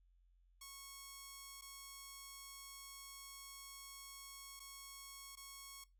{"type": "tone with dropouts", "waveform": "5% pulse", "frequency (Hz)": 1100, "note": "C#6", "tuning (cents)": -14, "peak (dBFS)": -40, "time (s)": [0.61, 5.84], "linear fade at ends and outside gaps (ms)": 5, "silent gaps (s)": [[1.612, 1.62], [4.595, 4.601], [5.355, 5.371]], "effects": ["noise-tail reverb RT60 0.2 s tail -19 dB re dry", "added 44 Hz sine -68 dBFS peak until 5.99 s"]}